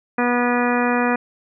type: harmonic tone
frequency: 243.6 Hz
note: B3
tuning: 24 cents flat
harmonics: 1 / 2 / 3 / 4 / 5 / 6 / 7 / 8 / 10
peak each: -20 / -23 / -25 / -26 / -27 / -28 / -28 / -29 / -30 dBFS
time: 0.18-1.16 s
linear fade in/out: 5 ms
effects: none